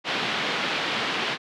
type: band-pass noise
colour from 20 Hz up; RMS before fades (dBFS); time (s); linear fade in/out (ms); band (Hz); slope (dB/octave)
white; -27; 0.04-1.38; 50; 140 to 3600; 24
effects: none